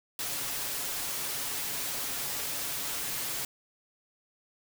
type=noise with comb filter; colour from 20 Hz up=white; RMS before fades=-34 dBFS; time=0.19-3.45 s; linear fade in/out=2 ms; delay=7.1 ms; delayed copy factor=+0.5; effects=none